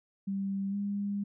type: tone with pitch glide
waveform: sine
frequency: 196 to 201.9 Hz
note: G3 to G#3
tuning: 0 to -49 cents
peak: -30 dBFS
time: 0.27-1.24 s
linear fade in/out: 10 ms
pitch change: +51 cents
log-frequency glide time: 0.7-0.75 s
effects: none